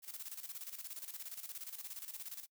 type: noise with tremolo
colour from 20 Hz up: blue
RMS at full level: -45 dBFS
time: 0.02-2.47 s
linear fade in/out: 50 ms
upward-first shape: square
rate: 17 Hz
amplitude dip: 70%
effects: noise-tail reverb RT60 0.1 s tail -26 dB re dry